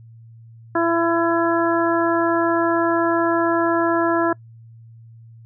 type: harmonic tone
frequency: 335.7 Hz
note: E4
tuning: 32 cents sharp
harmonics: 1 / 2 / 3 / 4 / 5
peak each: -19 / -22 / -24 / -25 / -26 dBFS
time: 0.75-4.33 s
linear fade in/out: 5 ms
effects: noise-tail reverb RT60 0.1 s tail -25 dB re dry + added 114 Hz sine -41 dBFS peak until 5.45 s